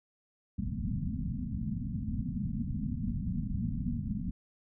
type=low-pass noise; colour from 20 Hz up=white; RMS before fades=-34 dBFS; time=0.58-4.31 s; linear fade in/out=10 ms; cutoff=250 Hz; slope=96 dB/octave; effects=none